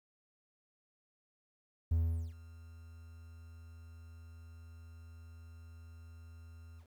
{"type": "tone with ADSR envelope", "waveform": "triangle", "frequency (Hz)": 82.41, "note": "E2", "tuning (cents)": 0, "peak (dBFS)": -24, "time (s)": [1.91, 6.87], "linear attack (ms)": 8, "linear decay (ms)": 410, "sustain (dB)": -24, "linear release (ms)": 83, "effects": ["tanh soft clip ceiling -20 dBFS", "11-bit"]}